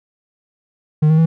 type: tone with pitch steps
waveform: triangle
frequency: 153 / 157.9 / 162.7 Hz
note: D#3 / D#3 / E3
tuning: -29 / +26 / -22 cents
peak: -7 dBFS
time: 1.02-1.26 s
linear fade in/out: 10 ms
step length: 80 ms
effects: none